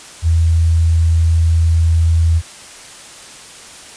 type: tone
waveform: sine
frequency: 82.41 Hz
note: E2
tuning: in tune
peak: -9 dBFS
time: 0.22-2.42 s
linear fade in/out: 50 ms
effects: white hiss -36 dBFS RMS until 3.96 s + resampled to 22050 Hz